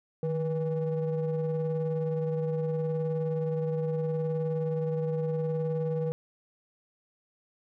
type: ring-modulated tone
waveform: triangle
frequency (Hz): 164.81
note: E3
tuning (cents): 0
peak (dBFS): -22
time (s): 0.23-6.12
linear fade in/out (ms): 0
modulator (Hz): 320
effects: none